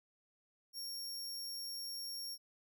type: tone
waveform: sawtooth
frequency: 5530 Hz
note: F8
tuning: 18 cents flat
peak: -39 dBFS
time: 0.73-2.38 s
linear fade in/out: 50 ms
effects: none